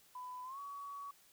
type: tone with pitch glide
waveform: triangle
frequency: 1000 to 1129 Hz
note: B5 to C#6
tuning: +21 to +31 cents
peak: -40 dBFS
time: 0.15-1.11 s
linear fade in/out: 5 ms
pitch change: +210 cents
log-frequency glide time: 0.44-0.59 s
effects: tanh soft clip ceiling -42 dBFS + white hiss -66 dBFS RMS until 1.32 s